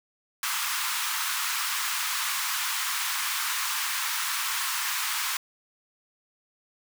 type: high-pass noise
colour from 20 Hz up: pink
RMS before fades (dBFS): -29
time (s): 0.43-5.37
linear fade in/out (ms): 2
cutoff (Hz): 970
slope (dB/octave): 48
effects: none